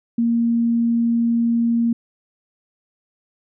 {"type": "tone", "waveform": "sine", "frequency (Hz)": 233.1, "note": "A#3", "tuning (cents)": 0, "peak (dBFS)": -15, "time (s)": [0.18, 1.93], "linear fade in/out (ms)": 5, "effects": []}